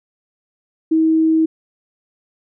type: tone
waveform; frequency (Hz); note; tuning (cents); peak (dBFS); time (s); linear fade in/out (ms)
sine; 320; D#4; +49; -11; 0.91-1.46; 10
effects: none